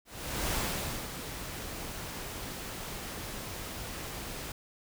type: noise with ADSR envelope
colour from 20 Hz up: pink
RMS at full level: -31 dBFS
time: 0.05-4.52 s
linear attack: 470 ms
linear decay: 550 ms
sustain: -9 dB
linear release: 3 ms
effects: none